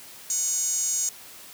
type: tone with high-pass filter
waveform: sawtooth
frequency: 740 Hz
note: F#5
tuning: in tune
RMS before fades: -26 dBFS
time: 0.3-1.09 s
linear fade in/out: 2 ms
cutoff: 6800 Hz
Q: 9.1
effects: white hiss -45 dBFS RMS until 1.53 s + high-pass 80 Hz 12 dB/octave